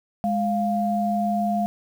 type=tone pair together; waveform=sine; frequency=207.7 / 698.5 Hz; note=G#3 / F5; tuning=0 / 0 cents; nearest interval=octave + major sixth; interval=2100 cents; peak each=-23 dBFS; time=0.24-1.66 s; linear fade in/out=0 ms; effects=8-bit